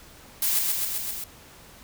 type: noise with echo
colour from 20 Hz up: blue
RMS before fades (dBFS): -24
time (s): 0.42-0.59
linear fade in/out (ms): 2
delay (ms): 130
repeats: 5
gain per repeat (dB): -2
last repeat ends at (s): 1.24
effects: pink hiss -49 dBFS RMS until 1.83 s